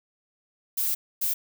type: noise bursts at uneven times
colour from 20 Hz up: violet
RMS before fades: -26 dBFS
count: 2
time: 0.77-0.95 / 1.21-1.34 s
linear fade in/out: 10 ms
effects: none